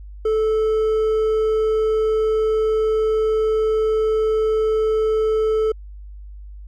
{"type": "tone with hard clipping", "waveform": "triangle", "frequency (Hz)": 436.7, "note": "A4", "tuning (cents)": -13, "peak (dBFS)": -17, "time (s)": [0.25, 5.72], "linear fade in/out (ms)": 5, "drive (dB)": 7, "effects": ["added 50 Hz sine -34 dBFS peak until 6.67 s"]}